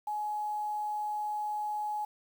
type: tone with quantisation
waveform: sine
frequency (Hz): 842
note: G#5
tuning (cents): +24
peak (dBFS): -31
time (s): 0.07-2.05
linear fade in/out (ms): 5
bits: 9
effects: none